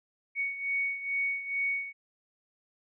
sine beating tone pair, 2229 / 2231.3 Hz, C#7 / C#7, +9 / +11 cents, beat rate 2.3 Hz, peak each -30 / -35 dBFS, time 0.35-1.93 s, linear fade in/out 50 ms, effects none

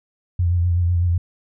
sine tone with vibrato, 87.31 Hz, F2, in tune, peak -15 dBFS, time 0.39-1.18 s, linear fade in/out 5 ms, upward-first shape triangle, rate 8 Hz, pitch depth 53 cents each way, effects none

